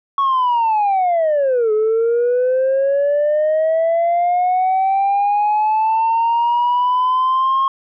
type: linear two-way sweep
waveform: sine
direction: down then up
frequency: 1117 to 424.7 to 1080 Hz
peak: -11 dBFS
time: 0.18-7.68 s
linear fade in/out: 2 ms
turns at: 1.72 s
effects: tanh soft clip ceiling -11 dBFS